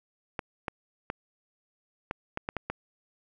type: clicks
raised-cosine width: 0.5 ms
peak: -16 dBFS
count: 8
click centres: 0.392 / 0.682 / 1.101 / 2.111 / 2.374 / 2.489 / 2.567 / 2.7 s
effects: none

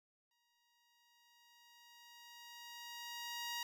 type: tone with exponential growth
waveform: 10% pulse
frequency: 948 Hz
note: A#5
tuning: 29 cents sharp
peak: -31 dBFS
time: 0.31-3.63 s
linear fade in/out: 2 ms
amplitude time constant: 720 ms
effects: none

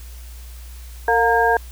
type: tone cluster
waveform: sine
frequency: 458.1 / 711 / 923 / 1615 Hz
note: A#4 / F5 / A#5 / G#6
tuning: -30 / +31 / -17 / -49 cents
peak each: -19 dBFS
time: 1.08-1.57 s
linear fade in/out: 2 ms
effects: added 60 Hz sine -34 dBFS peak until 1.71 s + white hiss -46 dBFS RMS until 1.71 s

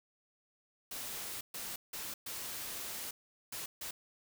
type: noise bursts at uneven times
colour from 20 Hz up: white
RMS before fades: -42 dBFS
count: 6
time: 0.91-1.41 / 1.54-1.76 / 1.93-2.14 / 2.26-3.11 / 3.52-3.66 / 3.81-3.91 s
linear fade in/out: 5 ms
effects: none

